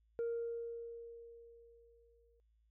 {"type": "tone with exponential decay", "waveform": "sine", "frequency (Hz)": 466.2, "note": "A#4", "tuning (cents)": 0, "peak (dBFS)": -32, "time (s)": [0.19, 2.4], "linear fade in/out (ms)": 0, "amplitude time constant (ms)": 480, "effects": ["tanh soft clip ceiling -33 dBFS", "added 55 Hz sine -70 dBFS peak until 2.7 s"]}